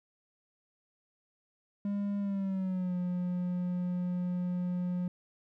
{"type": "tone with pitch glide", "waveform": "triangle", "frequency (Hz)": [202, 178.93], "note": ["G#3", "F3"], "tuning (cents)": [-48, 42], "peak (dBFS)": -28, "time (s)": [1.85, 5.08], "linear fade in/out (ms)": 2, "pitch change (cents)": -210, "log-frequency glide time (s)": [2.19, 2.95], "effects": []}